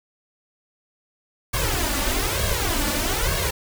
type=noise with flanger; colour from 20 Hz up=pink; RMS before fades=-23 dBFS; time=1.53-3.51 s; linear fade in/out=10 ms; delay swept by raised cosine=1.8 to 3.5 ms; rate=1.1 Hz; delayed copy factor=+0.85; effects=none